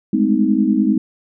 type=tone cluster; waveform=sine; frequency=204.3 / 214.7 / 256.4 / 313.1 Hz; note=G#3 / A3 / C4 / D#4; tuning=-28 / -42 / -35 / +11 cents; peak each=-18 dBFS; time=0.13-0.98 s; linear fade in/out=5 ms; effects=none